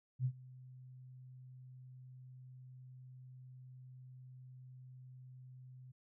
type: tone with ADSR envelope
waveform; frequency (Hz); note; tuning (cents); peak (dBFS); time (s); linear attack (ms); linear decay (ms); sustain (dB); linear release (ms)
sine; 127.9; C3; -39; -30; 0.19-5.92; 61; 68; -22; 11
effects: none